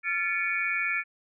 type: tone cluster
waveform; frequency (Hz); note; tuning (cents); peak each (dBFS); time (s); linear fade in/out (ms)
sine; 1377 / 1740 / 2243 / 2422; F6 / A6 / C#7 / D#7; -25 / -20 / +20 / -47; -34 / -31 / -29 / -32; 0.03-1.04; 50
effects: none